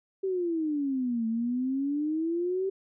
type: exponential two-way sweep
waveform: sine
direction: down then up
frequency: 390.4 to 222.2 to 390.4 Hz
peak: -26 dBFS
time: 0.23-2.7 s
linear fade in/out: 10 ms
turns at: 1.27 s
effects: none